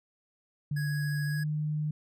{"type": "tone with pitch glide", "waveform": "sine", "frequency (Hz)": [146.83, 151.74], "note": ["D3", "D#3"], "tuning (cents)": [0, -43], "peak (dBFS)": -28, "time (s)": [0.71, 1.91], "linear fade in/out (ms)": 5, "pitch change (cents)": 57, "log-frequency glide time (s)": [1.27, 1.44]}
{"type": "tone with vibrato", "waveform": "square", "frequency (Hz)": 1661.2, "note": "G#6", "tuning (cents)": 0, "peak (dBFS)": -38, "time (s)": [0.76, 1.44], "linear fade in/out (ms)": 10, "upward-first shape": "sine", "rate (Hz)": 14, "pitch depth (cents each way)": 10}
{"effects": []}